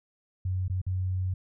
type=tone with dropouts; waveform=sine; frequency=92.7 Hz; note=F#2; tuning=4 cents sharp; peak=-26 dBFS; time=0.45-1.34 s; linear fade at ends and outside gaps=5 ms; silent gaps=0.681-0.698 / 0.816-0.865 s; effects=none